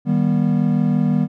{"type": "chord", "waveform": "triangle", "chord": "Eb augmented", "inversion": "none", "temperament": "equal with one note detuned", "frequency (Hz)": [155.56, 196, 241.7], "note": ["Eb3", "G3", "B3"], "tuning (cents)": [0, 0, -37], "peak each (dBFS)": -17, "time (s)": [0.05, 1.28], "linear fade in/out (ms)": 50, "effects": []}